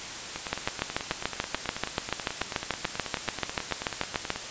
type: two click trains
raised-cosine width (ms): 0.3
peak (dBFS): -9 / -16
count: 27 / 38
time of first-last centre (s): 0.53-4.304 / 0.36-4.36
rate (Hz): 6.89 / 9.25
effects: white hiss -37 dBFS RMS until 4.5 s + resampled to 16000 Hz